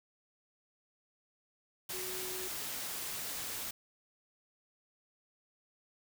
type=tone in noise; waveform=sine; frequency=370 Hz; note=F#4; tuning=in tune; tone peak=-44 dBFS; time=1.93-2.48 s; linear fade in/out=5 ms; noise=white; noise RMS=-40 dBFS; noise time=1.89-3.71 s; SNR=-7 dB; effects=none